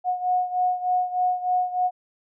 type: beating tone pair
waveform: sine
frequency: 727 / 730.3 Hz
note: F#5 / F#5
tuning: -31 / -23 cents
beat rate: 3.3 Hz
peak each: -22 / -26 dBFS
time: 0.04-1.91 s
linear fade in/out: 50 ms
effects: none